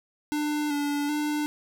square tone with vibrato, 293.7 Hz, D4, in tune, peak -26 dBFS, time 0.32-1.46 s, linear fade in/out 0 ms, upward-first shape square, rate 1.3 Hz, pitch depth 27 cents each way, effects none

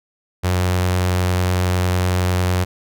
sawtooth tone with notch filter, 90.9 Hz, F#2, 30 cents flat, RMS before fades -18 dBFS, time 0.43-2.65 s, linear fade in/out 20 ms, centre 240 Hz, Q 1.8, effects none

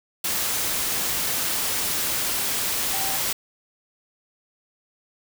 sine tone in noise, 777 Hz, G5, 16 cents flat, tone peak -33 dBFS, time 2.93-3.17 s, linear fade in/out 5 ms, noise white, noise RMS -25 dBFS, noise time 0.24-3.33 s, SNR -11 dB, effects none

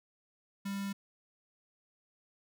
square tone with notch filter, 198.1 Hz, G3, 18 cents sharp, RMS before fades -37 dBFS, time 0.65-0.93 s, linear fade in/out 10 ms, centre 560 Hz, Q 1.2, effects none

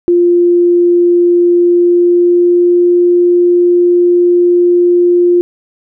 sine tone with pitch glide, 349.2 to 351.6 Hz, F4 to F4, 0 to +12 cents, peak -5 dBFS, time 0.08-5.41 s, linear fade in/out 0 ms, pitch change +12 cents, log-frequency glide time 1.52-2.9 s, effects none

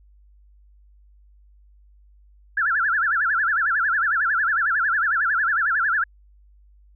sine tone with vibrato, 1528 Hz, G6, 45 cents flat, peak -18 dBFS, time 2.57-6.04 s, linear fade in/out 5 ms, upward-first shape sine, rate 11 Hz, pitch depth 240 cents each way, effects added 50 Hz sine -50 dBFS peak until 6.95 s

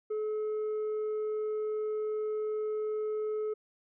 sine tone with tanh clipping, 428.7 Hz, A4, 45 cents flat, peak -31 dBFS, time 0.1-3.54 s, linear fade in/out 10 ms, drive 3 dB, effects none

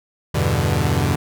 sawtooth chord, E minor seventh, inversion none, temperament equal, 82.41 / 98 / 123.47 / 146.83 Hz, E2 / G2 / B2 / D3, 0 / 0 / 0 / 0 cents, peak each -18 dBFS, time 0.34-1.16 s, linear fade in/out 10 ms, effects none

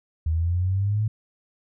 sine exponential sweep, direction up, 78 to 110.3 Hz, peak -20 dBFS, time 0.26-1.08 s, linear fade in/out 5 ms, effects none

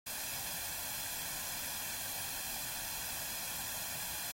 white noise with comb filter, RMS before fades -40 dBFS, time 0.06-4.32 s, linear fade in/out 10 ms, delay 1.2 ms, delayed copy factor +0.6, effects AAC 48 kbps

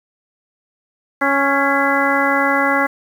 harmonic tone with a mistuned harmonic, 277.2 Hz, C#4, in tune, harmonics 1 / 2 / 3 / 4 / 5 / 6 / 7, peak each -21 / -21 / -21 / -21 / -21 / -21 / -21 dBFS, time 1.21-2.87 s, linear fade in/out 10 ms, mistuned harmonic 7, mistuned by +59 cents, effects 7-bit

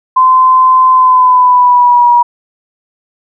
sine tone with pitch glide, 1030 to 961 Hz, C6 to B5, -28 to -48 cents, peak -3 dBFS, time 0.16-2.23 s, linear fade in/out 10 ms, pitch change -120 cents, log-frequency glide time 0.92-2.11 s, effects none

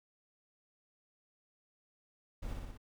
brown noise with echo, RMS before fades -41 dBFS, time 2.42-2.54 s, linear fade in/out 10 ms, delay 59 ms, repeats 4, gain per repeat -2 dB, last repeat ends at 2.776 s, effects none

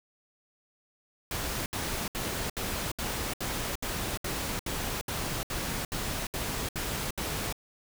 pink noise bursts, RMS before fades -33 dBFS, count 15, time 1.31-7.526 s, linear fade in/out 2 ms, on 350 ms, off 69 ms, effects none

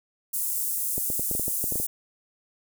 pink high-pass noise, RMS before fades -28 dBFS, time 0.33-1.87 s, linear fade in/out 10 ms, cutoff 8900 Hz, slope 24 dB/octave
clicks, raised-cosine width 2 ms, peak -20 dBFS, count 11, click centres 0.98 / 1.102 / 1.195 / 1.313 / 1.351 / 1.396 / 1.481 / 1.641 / 1.723 / 1.757 / 1.8 s
effects none

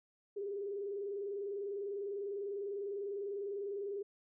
sine tone with vibrato, 401.6 Hz, G4, 42 cents sharp, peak -37 dBFS, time 0.36-4.03 s, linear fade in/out 10 ms, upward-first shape square, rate 20 Hz, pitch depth 50 cents each way, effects none

